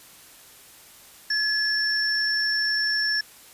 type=tone pair together; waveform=sine; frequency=1706 / 5416 Hz; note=G#6 / E8; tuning=+46 / +46 cents; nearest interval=octave + minor sixth; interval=2000 cents; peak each=-24 dBFS; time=1.3-3.21 s; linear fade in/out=5 ms; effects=white hiss -49 dBFS RMS until 3.53 s + resampled to 32000 Hz